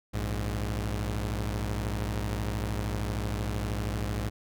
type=tone pair together; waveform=sawtooth; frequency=58.39 / 103.83 Hz; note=A#1 / G#2; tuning=+4 / 0 cents; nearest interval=minor seventh; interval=996 cents; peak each=-28 dBFS; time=0.13-4.3 s; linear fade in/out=20 ms; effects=none

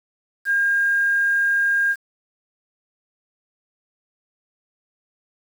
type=tone with quantisation; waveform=sine; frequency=1613 Hz; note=G6; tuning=49 cents sharp; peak=-16 dBFS; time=0.45-1.96 s; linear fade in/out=50 ms; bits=7; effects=none

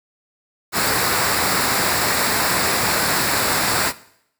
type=noise with comb filter; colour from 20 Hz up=pink; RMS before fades=-19 dBFS; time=0.72-3.93 s; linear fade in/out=50 ms; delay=0.32 ms; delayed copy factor=-0.55; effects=noise-tail reverb RT60 0.7 s tail -18 dB re dry + high-pass 100 Hz 12 dB/octave

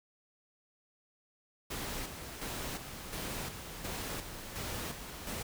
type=noise with tremolo; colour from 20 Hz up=pink; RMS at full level=-39 dBFS; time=1.7-5.43 s; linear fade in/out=10 ms; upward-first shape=square; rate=1.4 Hz; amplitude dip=50%; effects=none

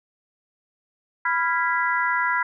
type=harmonic tone with a mistuned harmonic; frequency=330 Hz; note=E4; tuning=2 cents sharp; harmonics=3 / 4 / 5 / 6; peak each=-24 / -25 / -26 / -27 dBFS; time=1.25-2.43 s; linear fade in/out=5 ms; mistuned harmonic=4; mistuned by=+85 cents; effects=none

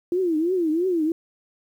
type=tone with vibrato; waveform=sine; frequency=340.2 Hz; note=F4; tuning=45 cents flat; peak=-19 dBFS; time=0.12-1.12 s; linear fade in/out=2 ms; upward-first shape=triangle; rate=3 Hz; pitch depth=210 cents each way; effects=9-bit

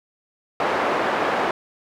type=band-pass noise; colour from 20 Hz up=pink; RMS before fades=-22 dBFS; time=0.6-1.51 s; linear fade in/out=2 ms; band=450 to 1500 Hz; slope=12 dB/octave; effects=none

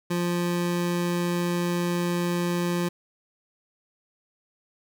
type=tone; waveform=25% pulse; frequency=174.61 Hz; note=F3; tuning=in tune; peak=-20 dBFS; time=0.1-2.89 s; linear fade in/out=10 ms; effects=none

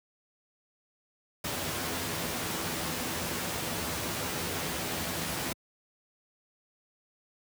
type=noise with comb filter; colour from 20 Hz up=pink; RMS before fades=-33 dBFS; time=1.44-5.53 s; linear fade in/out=5 ms; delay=12 ms; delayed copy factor=+0.5; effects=high-pass 100 Hz 12 dB/octave

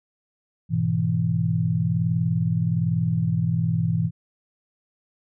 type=chord; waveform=sine; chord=E major; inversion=first; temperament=equal; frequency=103.83 / 123.47 / 164.81 Hz; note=G#2 / B2 / E3; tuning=0 / 0 / 0 cents; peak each=-26 / -25 / -22 dBFS; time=0.69-4.11 s; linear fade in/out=50 ms; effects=none

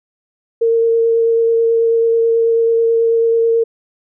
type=tone with vibrato; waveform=sine; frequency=458.4 Hz; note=A#4; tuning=29 cents flat; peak=-10 dBFS; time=0.61-3.64 s; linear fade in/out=10 ms; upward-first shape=sine; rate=9.2 Hz; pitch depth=10 cents each way; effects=none

